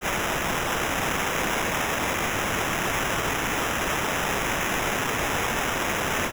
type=noise with sample-and-hold; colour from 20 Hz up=violet; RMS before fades=-26 dBFS; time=0.01-6.32 s; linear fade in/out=50 ms; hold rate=4410 Hz; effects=none